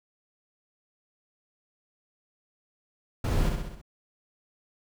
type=noise with echo; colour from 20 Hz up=brown; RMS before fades=-26 dBFS; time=3.24-3.49 s; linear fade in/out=5 ms; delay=65 ms; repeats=5; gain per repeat=-4 dB; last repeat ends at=3.815 s; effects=none